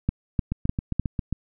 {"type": "two click trains", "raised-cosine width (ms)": 5, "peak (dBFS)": [-13, -9], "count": [7, 4], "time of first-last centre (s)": [[0.52, 1.326], [0.09, 0.996]], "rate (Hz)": [7.44, 3.31], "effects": []}